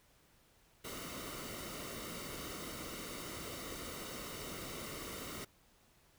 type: noise with comb filter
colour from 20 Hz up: pink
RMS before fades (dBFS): -45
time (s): 0.84-5.45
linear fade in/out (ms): 10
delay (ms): 1.2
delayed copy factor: -0.6
effects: pink hiss -68 dBFS RMS until 6.18 s